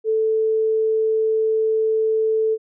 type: tone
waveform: sine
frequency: 440 Hz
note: A4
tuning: in tune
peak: -16 dBFS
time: 0.04-2.58 s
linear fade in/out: 50 ms
effects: none